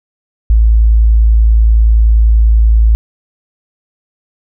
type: tone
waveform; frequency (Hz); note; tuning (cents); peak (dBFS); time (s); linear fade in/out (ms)
sine; 55.2; A1; +6; -4; 0.5-2.95; 0
effects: none